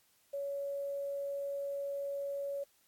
sine tone with quantisation, 561 Hz, C#5, 21 cents sharp, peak -35 dBFS, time 0.33-2.64 s, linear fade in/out 10 ms, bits 10, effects white hiss -70 dBFS RMS until 2.87 s + AAC 64 kbps

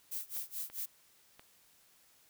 violet noise with tremolo, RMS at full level -38 dBFS, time 0.11-0.86 s, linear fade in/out 10 ms, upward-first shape sine, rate 4.6 Hz, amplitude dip 95%
clicks, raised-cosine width 0.3 ms, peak -36 dBFS, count 3, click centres 0.367 / 0.7 / 1.395 s
effects white hiss -66 dBFS RMS until 2.29 s

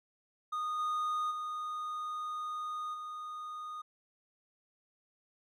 triangle tone with level steps, 1233 Hz, D#6, 16 cents flat, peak -31 / -29 / -34 / -38 dBFS, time 0.52-3.82 s, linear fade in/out 10 ms, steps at 0.78 / 1.3 / 2.93 s, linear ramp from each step 20 ms, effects none

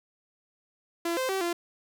sawtooth tone with pitch steps, 339.2 / 519 / 384.3 / 344.4 Hz, E4 / C5 / G4 / F4, +50 / -14 / -34 / -24 cents, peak -23 dBFS, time 1.05-1.53 s, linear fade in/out 5 ms, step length 120 ms, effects none

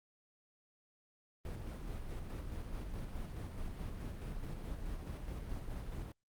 brown noise with tremolo, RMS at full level -41 dBFS, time 1.45-6.12 s, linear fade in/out 2 ms, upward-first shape square, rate 4.7 Hz, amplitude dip 30%, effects Opus 32 kbps

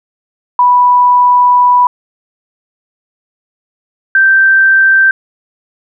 sine tone pair in turn, 985 / 1563.6 Hz, B5 / G6, -5 / -5 cents, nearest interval minor sixth, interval 800 cents, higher second, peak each -4 dBFS, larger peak neither, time 0.59-1.87 / 4.15-5.11 s, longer first, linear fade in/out 2 ms, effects none

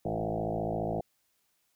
sine tone with frequency modulation, 415.3 Hz, G#4, in tune, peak -29 dBFS, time 0.05-1.01 s, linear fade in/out 5 ms, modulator 54.6 Hz, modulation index 6, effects white hiss -74 dBFS RMS until 1.75 s

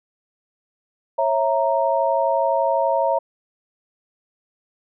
sine chord, A# diminished, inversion first, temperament equal with one note detuned, 547.4 / 659.3 / 932.3 Hz, C#5 / E5 / A#5, -22 / 0 / 0 cents, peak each -21 dBFS, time 1.18-3.19 s, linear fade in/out 10 ms, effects none

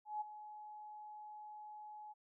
sine tone with ADSR envelope, 846 Hz, G#5, 32 cents sharp, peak -36 dBFS, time 0.05-2.14 s, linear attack 160 ms, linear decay 15 ms, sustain -13 dB, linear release 26 ms, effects none

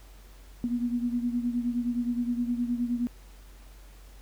sine beating tone pair, 239 / 248.6 Hz, A#3 / B3, +43 / +12 cents, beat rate 9.6 Hz, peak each -27 / -32 dBFS, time 0.64-3.07 s, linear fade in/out 0 ms, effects added 47 Hz sine -47 dBFS peak until 4.21 s + pink hiss -57 dBFS RMS until 4.21 s

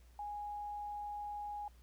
sine tone, 827 Hz, G#5, 8 cents flat, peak -40 dBFS, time 0.19-1.68 s, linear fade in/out 2 ms, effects added 60 Hz sine -58 dBFS peak until 1.82 s + pink hiss -70 dBFS RMS until 1.82 s

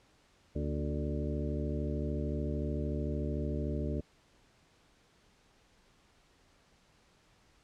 harmonic tone with a mistuned harmonic, 73.42 Hz, D2, in tune, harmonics 1 / 2 / 3 / 4 / 5 / 6 / 8, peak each -35 / -38 / -40 / -41 / -42 / -43 / -44 dBFS, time 0.55-4.01 s, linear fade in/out 10 ms, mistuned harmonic 3, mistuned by +74 cents, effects pink hiss -66 dBFS RMS until 7.63 s + low-pass 7000 Hz 12 dB/octave

